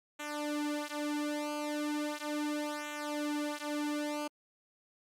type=tone with flanger; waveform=sawtooth; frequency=296.9 Hz; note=D4; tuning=19 cents sharp; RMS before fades=-36 dBFS; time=0.19-4.28 s; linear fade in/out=10 ms; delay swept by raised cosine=0.2 to 6.2 ms; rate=0.37 Hz; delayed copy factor=-1; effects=low-pass 12000 Hz 12 dB/octave + Opus 48 kbps